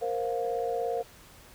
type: chord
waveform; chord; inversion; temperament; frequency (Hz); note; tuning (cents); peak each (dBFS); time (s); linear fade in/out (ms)
sine; Bb suspended second; none; equal with one note detuned; 466.2 / 523.3 / 704.9; Bb4 / C5 / F5; 0 / 0 / +16; -30 / -33 / -32; 0.01-1.03; 20
effects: tanh soft clip ceiling -18 dBFS + pink hiss -53 dBFS RMS until 1.54 s